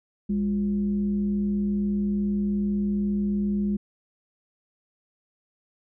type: tone with frequency modulation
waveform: sine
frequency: 203.7 Hz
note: G#3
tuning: 33 cents flat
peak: -22 dBFS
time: 0.29-3.77 s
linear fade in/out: 10 ms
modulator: 148 Hz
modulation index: 0.38
effects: none